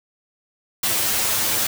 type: noise with comb filter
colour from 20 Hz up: white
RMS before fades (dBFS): -21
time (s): 0.83-1.67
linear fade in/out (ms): 5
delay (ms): 9.2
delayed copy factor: +0.9
effects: none